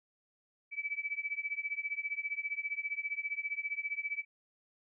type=tone with tremolo; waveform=sine; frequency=2300 Hz; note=D7; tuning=37 cents flat; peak=-30 dBFS; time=0.71-4.25 s; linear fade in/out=50 ms; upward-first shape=triangle; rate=15 Hz; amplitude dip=100%; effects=none